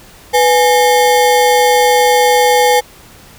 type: ring-modulated tone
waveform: square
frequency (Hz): 664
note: E5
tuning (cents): +12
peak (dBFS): -5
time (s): 0.33-2.81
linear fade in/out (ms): 20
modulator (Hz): 170
effects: pink hiss -40 dBFS RMS until 3.38 s